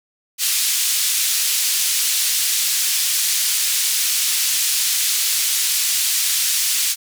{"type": "band-pass noise", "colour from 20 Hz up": "white", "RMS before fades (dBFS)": -19, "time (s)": [0.38, 6.96], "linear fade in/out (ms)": 50, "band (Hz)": [2900, 11000], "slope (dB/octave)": 12, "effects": []}